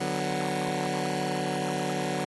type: chord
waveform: 15% pulse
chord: B minor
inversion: first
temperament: just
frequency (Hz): 148.16 / 185.21 / 246.9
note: D3 / F#3 / B3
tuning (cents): +16 / +2 / 0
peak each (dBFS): -26 / -25 / -28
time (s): 0-2.25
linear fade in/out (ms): 10
effects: AAC 32 kbps